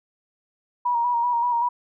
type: tone with vibrato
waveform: sine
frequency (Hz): 956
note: A#5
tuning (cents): +43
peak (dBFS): -19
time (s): 0.85-1.69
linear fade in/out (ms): 10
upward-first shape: square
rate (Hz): 5.2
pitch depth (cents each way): 33
effects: none